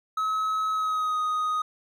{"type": "tone with pitch glide", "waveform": "triangle", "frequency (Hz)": [1284, 1247.4], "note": ["E6", "D#6"], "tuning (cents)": [-46, 4], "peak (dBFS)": -22, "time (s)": [0.17, 1.62], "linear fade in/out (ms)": 5, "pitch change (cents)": -50, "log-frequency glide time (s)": [0.72, 1.19], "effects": []}